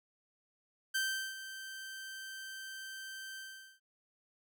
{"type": "tone with ADSR envelope", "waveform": "sawtooth", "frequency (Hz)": 1557, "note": "G6", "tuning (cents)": -12, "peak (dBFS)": -27, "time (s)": [0.94, 3.8], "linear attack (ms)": 14, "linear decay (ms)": 390, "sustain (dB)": -13, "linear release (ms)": 430, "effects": []}